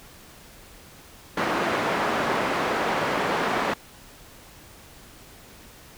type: band-pass noise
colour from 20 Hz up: white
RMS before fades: -25 dBFS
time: 1.37-3.74 s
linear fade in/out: 5 ms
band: 180 to 1300 Hz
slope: 12 dB/octave
effects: pink hiss -48 dBFS RMS until 5.97 s